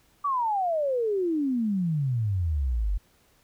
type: exponential sweep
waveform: sine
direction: down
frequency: 1174.7 to 45.16 Hz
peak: -23 dBFS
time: 0.24-2.98 s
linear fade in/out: 10 ms
effects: pink hiss -63 dBFS RMS until 3.43 s